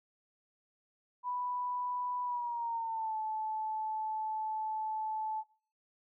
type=tone with pitch glide; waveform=sine; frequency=987.8 to 869.9 Hz; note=B5 to A5; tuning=0 to -20 cents; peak=-33 dBFS; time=1.23-5.44 s; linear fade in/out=50 ms; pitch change=-220 cents; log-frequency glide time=2.23-3.17 s; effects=noise-tail reverb RT60 0.5 s tail -21 dB re dry